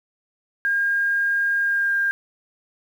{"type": "tone with pitch glide", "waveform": "sine", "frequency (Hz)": [1615, 1602.9], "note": ["G#6", "G6"], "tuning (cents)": [-49, 38], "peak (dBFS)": -18, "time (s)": [0.65, 2.11], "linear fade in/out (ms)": 0, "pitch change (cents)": -13, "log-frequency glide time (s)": [1.59, 1.95], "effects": ["8-bit"]}